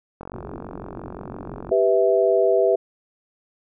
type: click train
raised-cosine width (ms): 1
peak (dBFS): -21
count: 69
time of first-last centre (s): 0.21-1.691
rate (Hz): 45.9
type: low-pass noise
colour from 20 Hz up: white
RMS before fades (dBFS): -38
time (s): 0.33-1.72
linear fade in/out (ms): 2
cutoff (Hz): 430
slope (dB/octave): 96
type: chord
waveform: sine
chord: E minor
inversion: first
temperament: equal with one note detuned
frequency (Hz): 392 / 493.9 / 655.5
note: G4 / B4 / E5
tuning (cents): 0 / 0 / -10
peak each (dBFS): -19 / -20 / -19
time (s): 1.71-2.76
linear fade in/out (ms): 10
effects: none